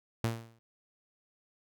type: tone with exponential decay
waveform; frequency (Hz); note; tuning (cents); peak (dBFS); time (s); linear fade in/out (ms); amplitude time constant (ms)
sawtooth; 114.7; A#2; -28; -22; 0.24-0.59; 0; 74
effects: none